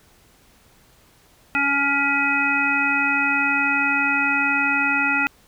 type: harmonic tone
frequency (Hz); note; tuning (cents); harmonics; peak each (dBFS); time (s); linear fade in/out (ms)
280.5; C#4; +21; 1 / 3 / 5 / 7 / 9; -27 / -27 / -22 / -26 / -21; 1.55-5.27; 0
effects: pink hiss -55 dBFS RMS until 5.47 s